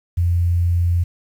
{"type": "tone", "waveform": "sine", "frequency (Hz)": 86.7, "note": "F2", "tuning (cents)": -12, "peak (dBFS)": -14, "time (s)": [0.17, 1.04], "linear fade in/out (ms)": 10, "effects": ["8-bit"]}